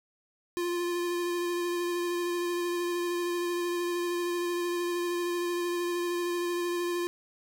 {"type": "tone with vibrato", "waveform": "square", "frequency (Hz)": 349.2, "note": "F4", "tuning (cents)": 0, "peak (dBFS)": -29, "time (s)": [0.57, 7.07], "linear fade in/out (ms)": 0, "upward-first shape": "sine", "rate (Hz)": 13, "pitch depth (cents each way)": 14, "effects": []}